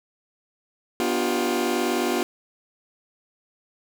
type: chord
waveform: sawtooth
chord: G dominant seventh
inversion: first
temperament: just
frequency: 245 / 294 / 352.8 / 392 Hz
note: B3 / D4 / F4 / G4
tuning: -14 / +2 / +18 / 0 cents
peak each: -23 / -26 / -21 / -25 dBFS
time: 1-2.23 s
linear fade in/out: 0 ms
effects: none